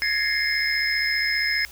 sine tone cluster, 1680 / 1829 / 2102 / 2177 / 5140 Hz, G#6 / A#6 / C7 / C#7 / E8, +19 / -33 / +7 / -32 / -45 cents, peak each -27 / -30 / -25 / -31 / -26 dBFS, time 0.02-1.65 s, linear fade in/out 0 ms, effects added 60 Hz sine -47 dBFS peak until 1.71 s + white hiss -46 dBFS RMS until 1.71 s

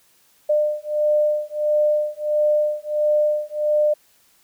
sine beating tone pair, 600 / 601.5 Hz, D5 / D5, +37 / +41 cents, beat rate 1.5 Hz, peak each -20 dBFS, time 0.49-3.94 s, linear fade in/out 10 ms, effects white hiss -58 dBFS RMS until 4.43 s

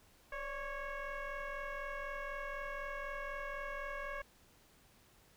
sine tone with frequency modulation, 534 Hz, C5, 35 cents sharp, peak -38 dBFS, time 0.32-4.22 s, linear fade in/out 5 ms, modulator 556 Hz, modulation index 2.9, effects tanh soft clip ceiling -36 dBFS + pink hiss -66 dBFS RMS until 5.36 s

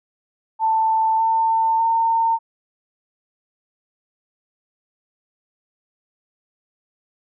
sine tone with pitch steps, 887 / 898.3 / 909.8 Hz, A5 / A5 / A#5, +14 / +36 / -42 cents, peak -15 dBFS, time 0.59-2.39 s, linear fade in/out 50 ms, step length 600 ms, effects none

